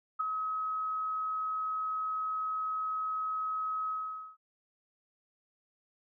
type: tone with ADSR envelope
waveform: sine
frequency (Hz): 1276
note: D#6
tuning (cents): +43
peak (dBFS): -25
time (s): 0.19-4.37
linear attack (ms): 17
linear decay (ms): 5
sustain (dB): -6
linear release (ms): 480
effects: none